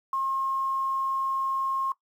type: tone with quantisation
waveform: sine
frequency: 1073 Hz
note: C6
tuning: 43 cents sharp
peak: -25 dBFS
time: 0.13-1.92 s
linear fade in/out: 2 ms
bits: 9
effects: noise-tail reverb RT60 0.1 s tail -18 dB re dry